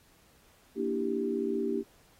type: chord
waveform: sine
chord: E half-diminished seventh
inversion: second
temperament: equal with one note detuned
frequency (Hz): 234.2 / 293.7 / 329.6 / 392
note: Bb3 / D4 / E4 / G4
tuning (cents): +8 / 0 / 0 / 0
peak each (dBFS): -34 / -35 / -37 / -31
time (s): 0.75-1.84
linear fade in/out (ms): 50
effects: pink hiss -63 dBFS RMS until 2.19 s + AAC 48 kbps